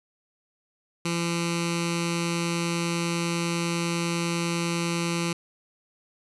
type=tone with notch filter; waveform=10% pulse; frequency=170 Hz; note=F3; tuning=46 cents flat; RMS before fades=-27 dBFS; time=1.05-5.33 s; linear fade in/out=5 ms; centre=670 Hz; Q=0.58; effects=resampled to 24000 Hz + 9-bit